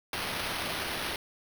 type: noise with sample-and-hold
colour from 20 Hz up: white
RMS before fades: -34 dBFS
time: 0.13-1.16 s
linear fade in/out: 2 ms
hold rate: 7350 Hz
effects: none